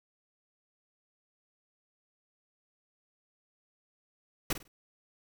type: noise with echo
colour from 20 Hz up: pink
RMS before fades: -29 dBFS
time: 4.5-4.53 s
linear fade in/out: 5 ms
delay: 50 ms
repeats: 3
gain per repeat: -12 dB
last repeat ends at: 4.68 s
effects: none